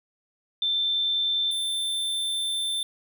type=tone pair in turn; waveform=sine / square; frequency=3555 / 3555 Hz; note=A7 / A7; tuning=+17 / +17 cents; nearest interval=unison; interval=0 cents; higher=neither; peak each=-22 / -26 dBFS; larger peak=first; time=0.62-1.51 / 1.51-2.83 s; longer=second; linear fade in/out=2 ms; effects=none